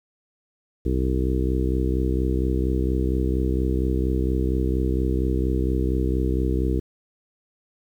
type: harmonic tone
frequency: 64.3 Hz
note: C2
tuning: 30 cents flat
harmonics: 1 / 2 / 3 / 4 / 5 / 6 / 7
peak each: -22 / -29 / -31 / -31 / -28 / -30 / -33 dBFS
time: 0.85-6.8 s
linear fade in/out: 10 ms
effects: 9-bit